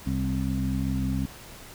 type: harmonic tone with a mistuned harmonic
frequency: 65.41 Hz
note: C2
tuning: in tune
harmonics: 1 / 2 / 3 / 4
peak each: -30 / -30 / -30 / -30 dBFS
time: 0.06-1.26 s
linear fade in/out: 10 ms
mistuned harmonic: 4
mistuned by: +17 cents
effects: pink hiss -45 dBFS RMS until 1.74 s